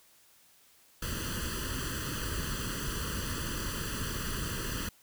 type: noise with comb filter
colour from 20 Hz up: pink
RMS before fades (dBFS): -35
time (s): 1.02-4.89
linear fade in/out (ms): 5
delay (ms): 0.66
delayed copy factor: +0.95
effects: white hiss -62 dBFS RMS until 5.02 s